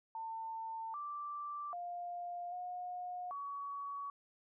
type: tone with pitch steps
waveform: sine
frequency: 898 / 1172 / 703 / 720 / 1128 Hz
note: A5 / D6 / F5 / F#5 / C#6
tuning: +35 / -4 / +11 / -47 / +30 cents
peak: -40 dBFS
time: 0.15-4.1 s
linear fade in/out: 2 ms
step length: 790 ms
effects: none

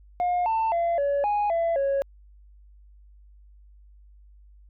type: tone with pitch steps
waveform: sine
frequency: 713 / 893 / 682 / 566 / 828 / 671 / 552 Hz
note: F5 / A5 / F5 / C#5 / G#5 / E5 / C#5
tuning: +36 / +25 / -41 / +36 / -5 / +31 / -7 cents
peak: -19 dBFS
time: 0.2-2.02 s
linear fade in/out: 0 ms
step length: 260 ms
effects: tanh soft clip ceiling -20 dBFS + added 50 Hz sine -49 dBFS peak until 4.69 s

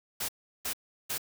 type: noise bursts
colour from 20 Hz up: white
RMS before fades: -33 dBFS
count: 3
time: 0.2-1.181 s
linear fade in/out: 10 ms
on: 87 ms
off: 360 ms
effects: none

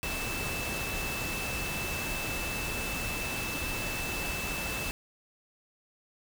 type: tone in noise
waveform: sine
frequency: 2637 Hz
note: E7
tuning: in tune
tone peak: -36 dBFS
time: 0.03-4.91 s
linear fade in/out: 0 ms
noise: pink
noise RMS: -35 dBFS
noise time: 0.03-4.91 s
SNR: -4 dB
effects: none

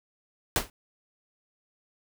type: noise with exponential decay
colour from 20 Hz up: pink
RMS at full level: -20 dBFS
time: 0.56-0.7 s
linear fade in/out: 1 ms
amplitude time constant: 30 ms
effects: none

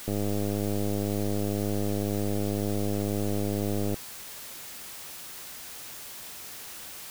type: click train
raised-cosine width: 2 ms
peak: -17 dBFS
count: 395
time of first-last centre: 0.08-3.943 s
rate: 102 Hz
effects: white hiss -42 dBFS RMS until 7.1 s

